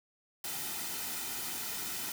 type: noise with comb filter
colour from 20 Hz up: white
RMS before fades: -38 dBFS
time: 0.44-2.12 s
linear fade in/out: 2 ms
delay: 1.8 ms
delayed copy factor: -0.55
effects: none